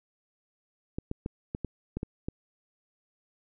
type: clicks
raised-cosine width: 3 ms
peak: -19 dBFS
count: 8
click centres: 0.985 / 1.114 / 1.261 / 1.549 / 1.647 / 1.97 / 2.031 / 2.285 s
effects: none